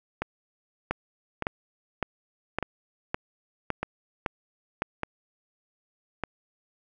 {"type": "two click trains", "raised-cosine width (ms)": 0.5, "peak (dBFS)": [-11, -13], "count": [8, 6], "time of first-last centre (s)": [[0.91, 4.821], [0.22, 6.237]], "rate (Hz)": [1.79, 0.831], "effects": []}